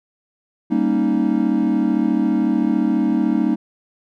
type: chord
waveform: triangle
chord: Eb dominant seventh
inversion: first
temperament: equal with one note detuned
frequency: 197.7 / 233.1 / 277.2 / 311.1 Hz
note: G3 / Bb3 / Db4 / Eb4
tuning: +15 / 0 / 0 / 0 cents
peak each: -20 / -18 / -20 / -18 dBFS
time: 0.7-3.56 s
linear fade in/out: 20 ms
effects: none